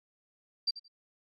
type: tone with echo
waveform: sine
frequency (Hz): 4699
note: D8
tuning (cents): 0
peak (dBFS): -25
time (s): 0.67-0.71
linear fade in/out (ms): 10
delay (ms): 86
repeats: 2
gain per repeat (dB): -15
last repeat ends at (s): 0.882
effects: MP3 32 kbps